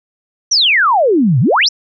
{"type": "exponential two-way sweep", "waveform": "sine", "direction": "down then up", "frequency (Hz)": [6130, 113, 6130], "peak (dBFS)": -8, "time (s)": [0.51, 1.69], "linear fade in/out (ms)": 10, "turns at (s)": 1.4, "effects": []}